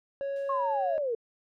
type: tone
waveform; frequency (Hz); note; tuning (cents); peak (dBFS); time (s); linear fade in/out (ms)
triangle; 554.4; C#5; 0; -28; 0.21-0.98; 0
type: noise with exponential decay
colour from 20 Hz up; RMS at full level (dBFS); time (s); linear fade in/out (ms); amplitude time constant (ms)
violet; -42; 0.36-1.15; 1; 170
type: linear sweep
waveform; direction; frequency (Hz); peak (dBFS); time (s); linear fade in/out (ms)
sine; down; 1102 to 440; -27; 0.49-1.15; 5
effects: low-pass 3000 Hz 12 dB/octave